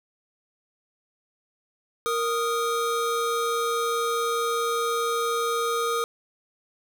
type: tone pair together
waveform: square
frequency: 466.2 / 1241.2 Hz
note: A#4 / D#6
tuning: 0 / -5 cents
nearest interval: octave + perfect fourth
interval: 1695 cents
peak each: -27 dBFS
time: 2.06-6.04 s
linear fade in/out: 0 ms
effects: none